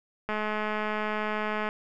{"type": "click train", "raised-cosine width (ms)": 0.5, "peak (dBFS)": -16, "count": 299, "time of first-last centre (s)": [0.29, 1.689], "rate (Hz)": 213, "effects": []}